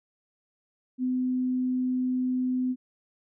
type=tone; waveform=sine; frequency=254 Hz; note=B3; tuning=49 cents sharp; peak=-24 dBFS; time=0.98-2.76 s; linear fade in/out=50 ms; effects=none